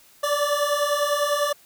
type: beating tone pair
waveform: 25% pulse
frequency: 576 / 586 Hz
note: D5 / D5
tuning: -34 / -4 cents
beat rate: 10 Hz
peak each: -21 / -19 dBFS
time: 0.23-1.53 s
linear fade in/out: 10 ms
effects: white hiss -54 dBFS RMS until 1.65 s